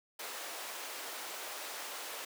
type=high-pass noise; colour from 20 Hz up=pink; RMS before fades=-43 dBFS; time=0.19-2.25 s; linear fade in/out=5 ms; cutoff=530 Hz; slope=12 dB/octave; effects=high-pass 300 Hz 12 dB/octave